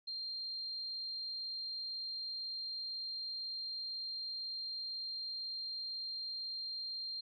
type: tone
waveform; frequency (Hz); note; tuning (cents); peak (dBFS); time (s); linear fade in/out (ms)
sine; 4186; C8; 0; -39; 0.07-7.21; 10
effects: none